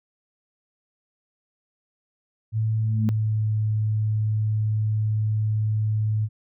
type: tone with pitch glide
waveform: sine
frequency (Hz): 110.1 to 107.77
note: A2 to A2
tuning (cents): +2 to -35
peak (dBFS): -20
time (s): 2.52-6.29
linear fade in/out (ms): 50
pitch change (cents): -37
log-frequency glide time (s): 2.79-3.52
type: tone with exponential growth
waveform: sine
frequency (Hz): 217.4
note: A3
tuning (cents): -21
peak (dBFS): -19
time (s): 2.67-3.09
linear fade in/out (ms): 0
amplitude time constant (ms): 90
effects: none